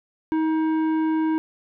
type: tone with tanh clipping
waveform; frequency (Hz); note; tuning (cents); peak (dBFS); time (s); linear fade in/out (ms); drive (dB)
triangle; 316.8; D#4; +31; -21; 0.32-1.38; 0; 15
effects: none